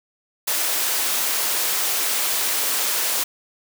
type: high-pass noise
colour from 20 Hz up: white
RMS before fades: -22 dBFS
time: 0.47-3.24 s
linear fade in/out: 10 ms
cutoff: 380 Hz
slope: 12 dB/octave
effects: none